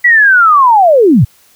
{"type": "linear sweep", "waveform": "sine", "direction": "down", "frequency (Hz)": [1975.5, 88.2], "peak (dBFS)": -3, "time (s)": [0.04, 1.25], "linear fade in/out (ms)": 10, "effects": ["white hiss -47 dBFS RMS until 1.55 s"]}